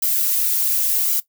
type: noise with flanger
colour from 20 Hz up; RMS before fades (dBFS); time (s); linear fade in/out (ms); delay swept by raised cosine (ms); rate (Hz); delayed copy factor
violet; -19; 0.02-1.2; 5; 1.1 to 4; 0.9; -0.6
effects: noise-tail reverb RT60 0.1 s tail -17 dB re dry